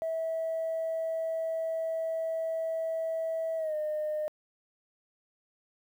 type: tone with pitch glide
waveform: sine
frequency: 650 to 610 Hz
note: E5 to D#5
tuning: -24 to -34 cents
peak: -28 dBFS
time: 0.02-4.28 s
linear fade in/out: 0 ms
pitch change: -110 cents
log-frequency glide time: 3.57-3.75 s
effects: tanh soft clip ceiling -26 dBFS + 10-bit